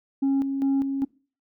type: tone with tremolo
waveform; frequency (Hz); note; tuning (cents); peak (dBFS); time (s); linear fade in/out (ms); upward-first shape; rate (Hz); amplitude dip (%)
sine; 273.2; C#4; -25; -17; 0.22-1.05; 10; square; 2.5; 55
effects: noise-tail reverb RT60 0.4 s tail -25 dB re dry + tanh soft clip ceiling -18 dBFS